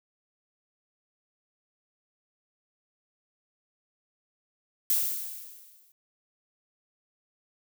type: noise with exponential decay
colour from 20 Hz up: violet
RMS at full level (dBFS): -23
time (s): 4.9-5.92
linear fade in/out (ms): 1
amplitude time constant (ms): 220
effects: none